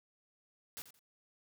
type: noise with echo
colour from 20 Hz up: white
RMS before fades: -45 dBFS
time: 0.77-0.82 s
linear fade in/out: 0 ms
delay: 86 ms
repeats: 2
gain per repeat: -12 dB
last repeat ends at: 0.992 s
effects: none